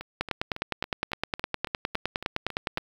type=two click trains; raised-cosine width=0.3 ms; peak=-10 / -20 dBFS; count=26 / 11; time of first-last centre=0.21-2.774 / 0.01-2.78 s; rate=9.75 / 3.61 Hz; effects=7-bit